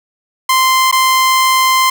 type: tone with dropouts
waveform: sawtooth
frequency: 1042 Hz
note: C6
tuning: 7 cents flat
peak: -5 dBFS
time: 0.49-1.9 s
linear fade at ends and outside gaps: 5 ms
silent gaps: 0.914-0.925 s
effects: none